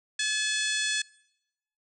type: harmonic tone with a mistuned harmonic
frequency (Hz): 857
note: A5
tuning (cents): -46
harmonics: 2 / 3 / 4 / 5 / 6 / 7 / 8 / 9 / 10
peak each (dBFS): -30 / -35 / -32 / -35 / -39 / -37 / -39 / -40 / -37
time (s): 0.19-1.02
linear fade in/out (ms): 5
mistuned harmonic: 5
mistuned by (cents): +17
effects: noise-tail reverb RT60 0.9 s tail -25 dB re dry